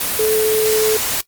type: tone in noise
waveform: sine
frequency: 434.2 Hz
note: A4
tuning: 23 cents flat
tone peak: -13 dBFS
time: 0.19-0.97 s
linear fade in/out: 5 ms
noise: white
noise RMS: -20 dBFS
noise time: 0-1.21 s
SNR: +4 dB
effects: noise-tail reverb RT60 0.1 s tail -18 dB re dry + Opus 24 kbps